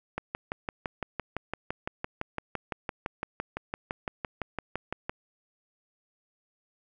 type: click train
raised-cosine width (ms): 0.5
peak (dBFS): -16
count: 30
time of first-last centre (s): 0.18-5.095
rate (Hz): 5.9
effects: none